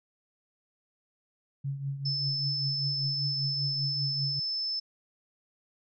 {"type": "tone with tremolo", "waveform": "sine", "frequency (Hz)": 138.6, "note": "C#3", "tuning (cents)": 0, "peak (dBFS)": -28, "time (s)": [1.64, 4.4], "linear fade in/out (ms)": 10, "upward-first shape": "triangle", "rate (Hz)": 5.1, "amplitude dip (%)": 70}
{"type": "tone", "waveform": "sine", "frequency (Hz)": 5260, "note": "E8", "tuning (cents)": -5, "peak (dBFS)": -29, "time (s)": [2.05, 4.8], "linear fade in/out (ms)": 10}
{"effects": []}